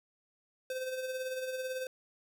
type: tone with tremolo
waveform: square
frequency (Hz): 516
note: C5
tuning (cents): -24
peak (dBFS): -34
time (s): 0.7-1.87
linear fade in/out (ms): 2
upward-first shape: sine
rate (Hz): 18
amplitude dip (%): 45
effects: none